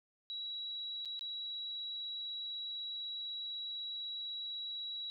sine tone with dropouts, 3892 Hz, B7, 26 cents flat, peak -39 dBFS, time 0.3-5.1 s, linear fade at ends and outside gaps 0 ms, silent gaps 1.05-1.056 / 1.193-1.21 s, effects none

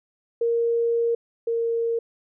sine tone pair in turn, 466.2 / 462.2 Hz, A#4 / A#4, 0 / -15 cents, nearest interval unison, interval 15 cents, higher first, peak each -19 / -21 dBFS, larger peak first, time 0.41-1.15 / 1.47-1.99 s, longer first, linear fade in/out 5 ms, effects none

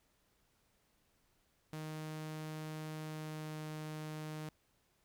sawtooth tone with pitch glide, 155.56 to 154.49 Hz, D#3 to D#3, 0 to -12 cents, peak -38 dBFS, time 1.73-4.49 s, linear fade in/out 0 ms, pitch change -12 cents, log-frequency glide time 3.01-3.63 s, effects pink hiss -75 dBFS RMS until 5.04 s

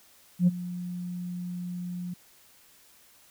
sine tone with ADSR envelope, 177.8 Hz, F3, 31 cents sharp, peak -14 dBFS, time 0.39-2.14 s, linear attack 82 ms, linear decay 28 ms, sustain -18 dB, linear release 7 ms, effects tanh soft clip ceiling -14 dBFS + white hiss -58 dBFS RMS until 3.3 s

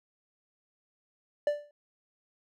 triangle tone with exponential decay, 587.3 Hz, D5, in tune, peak -19 dBFS, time 1.47-1.71 s, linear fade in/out 2 ms, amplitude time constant 51 ms, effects none

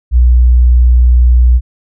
sine tone, 61 Hz, B1, 21 cents flat, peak -3 dBFS, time 0.11-1.61 s, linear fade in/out 50 ms, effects none

